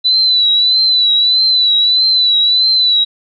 sine tone with vibrato, 3982 Hz, B7, 14 cents sharp, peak -8 dBFS, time 0.04-3.05 s, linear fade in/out 20 ms, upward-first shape triangle, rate 1.6 Hz, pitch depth 65 cents each way, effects none

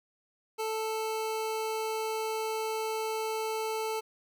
25% pulse tone, 440 Hz, A4, in tune, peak -27 dBFS, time 0.58-4.01 s, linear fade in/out 20 ms, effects none

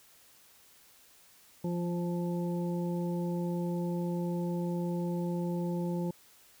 harmonic tone with a mistuned harmonic, 174.61 Hz, F3, in tune, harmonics 1 / 2 / 3 / 5, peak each -31 / -37 / -41 / -45 dBFS, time 1.64-6.11 s, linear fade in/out 5 ms, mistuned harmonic 1, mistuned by -16 cents, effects white hiss -60 dBFS RMS until 6.6 s

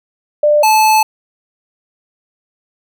sine / square tone pair in turn, 595 / 868.7 Hz, D5 / A5, +22 / -22 cents, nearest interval perfect fifth, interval 656 cents, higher second, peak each -7 / -8 dBFS, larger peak first, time 0.43-0.63 / 0.63-1.03 s, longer second, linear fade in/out 5 ms, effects none

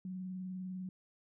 sine tone with vibrato, 185 Hz, F#3, in tune, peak -39 dBFS, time 0.05-0.89 s, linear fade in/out 2 ms, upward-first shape sine, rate 20 Hz, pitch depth 44 cents each way, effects none

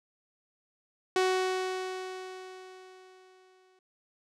sawtooth tone with exponential decay, 372.6 Hz, F#4, 12 cents sharp, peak -19 dBFS, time 1.16-3.79 s, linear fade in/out 2 ms, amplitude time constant 570 ms, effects low-pass 7000 Hz 12 dB/octave

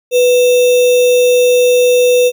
sine tone with sample-and-hold, 493.9 Hz, B4, in tune, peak -6 dBFS, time 0.11-2.32 s, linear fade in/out 50 ms, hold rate 3150 Hz, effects none

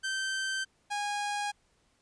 sawtooth tone pair in turn, 1553 / 821.7 Hz, G6 / G#5, -17 / -19 cents, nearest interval major seventh, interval 1102 cents, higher first, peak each -27 dBFS, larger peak neither, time 0.03-0.65 / 0.9-1.52 s, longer neither, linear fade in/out 20 ms, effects pink hiss -70 dBFS RMS until 2.01 s + resampled to 22050 Hz

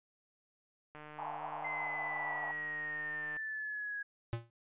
click train, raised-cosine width 0.5 ms, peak -35 dBFS, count 366, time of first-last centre 0.95-3.367 s, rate 151 Hz
white band-pass noise, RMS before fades -42 dBFS, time 1.18-2.52 s, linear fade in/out 10 ms, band 700 to 1000 Hz, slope 48 dB/octave
sine linear sweep, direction down, 2072 to 1653 Hz, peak -37 dBFS, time 1.64-4.03 s, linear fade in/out 10 ms
square tone with exponential decay, 116.54 Hz, A#2, in tune, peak -31 dBFS, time 4.33-4.5 s, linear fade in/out 0 ms, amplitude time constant 36 ms
effects resampled to 8000 Hz

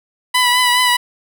15% pulse tone with vibrato, 990 Hz, B5, 4 cents sharp, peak -5 dBFS, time 0.34-0.97 s, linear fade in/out 10 ms, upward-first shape triangle, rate 4.8 Hz, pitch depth 35 cents each way, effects none

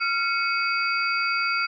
sine tone cluster, 1380 / 2215 / 2543 / 4700 Hz, F6 / C#7 / D#7 / D8, -21 / -2 / +37 / +1 cents, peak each -24 / -28 / -30 / -31 dBFS, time 0-1.67 s, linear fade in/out 20 ms, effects none

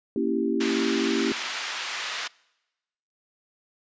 sine chord, A# diminished seventh, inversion none, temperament equal, 233.1 / 277.2 / 329.6 / 392 Hz, A#3 / C#4 / E4 / G4, 0 / 0 / 0 / 0 cents, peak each -28 dBFS, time 0.16-1.32 s, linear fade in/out 2 ms
pink band-pass noise, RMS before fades -32 dBFS, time 0.6-2.28 s, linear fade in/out 10 ms, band 1400 to 4900 Hz, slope 12 dB/octave
effects noise-tail reverb RT60 1.0 s tail -25 dB re dry + resampled to 16000 Hz

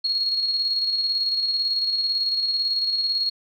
sine tone with tremolo, 4301 Hz, C8, 47 cents sharp, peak -19 dBFS, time 0.04-3.3 s, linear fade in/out 10 ms, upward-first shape square, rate 18 Hz, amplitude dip 35%, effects none

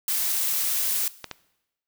blue noise, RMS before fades -25 dBFS, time 0.08-1.08 s, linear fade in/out 2 ms
clicks, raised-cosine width 0.2 ms, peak -15 dBFS, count 2, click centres 1.243 / 1.313 s
effects noise-tail reverb RT60 0.9 s tail -19 dB re dry

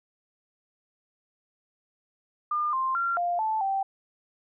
sine tone with pitch steps, 1206 / 1050 / 1377 / 700 / 875 / 779 Hz, D6 / C6 / F6 / F5 / A5 / G5, +46 / +6 / -25 / +4 / -10 / -11 cents, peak -24 dBFS, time 2.51-3.83 s, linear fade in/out 5 ms, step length 220 ms, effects none

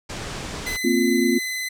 pink low-pass noise, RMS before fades -32 dBFS, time 0.09-0.77 s, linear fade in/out 10 ms, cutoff 8100 Hz, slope 24 dB/octave
sawtooth tone with vibrato, 2025 Hz, B6, 43 cents sharp, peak -22 dBFS, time 0.66-1.69 s, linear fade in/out 10 ms, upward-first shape sine, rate 19 Hz, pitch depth 11 cents each way
sine chord, Bb suspended second, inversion none, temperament equal, 233.1 / 261.6 / 349.2 Hz, Bb3 / C4 / F4, 0 / 0 / 0 cents, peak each -21 dBFS, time 0.84-1.39 s, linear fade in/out 10 ms
effects none

